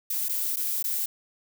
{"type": "noise with dropouts", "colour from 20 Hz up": "violet", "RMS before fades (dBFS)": -28, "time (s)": [0.1, 1.06], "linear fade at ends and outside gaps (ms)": 5, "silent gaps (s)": [[0.285, 0.292], [0.56, 0.568], [0.827, 0.841]], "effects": []}